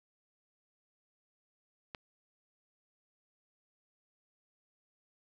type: click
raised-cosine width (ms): 0.3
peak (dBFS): -25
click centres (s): 1.948
effects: 11-bit